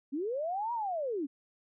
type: linear two-way sweep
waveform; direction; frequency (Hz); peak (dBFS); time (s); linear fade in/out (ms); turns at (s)
sine; up then down; 256.1 to 969 to 256.1; -31; 0.12-1.27; 20; 0.73
effects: none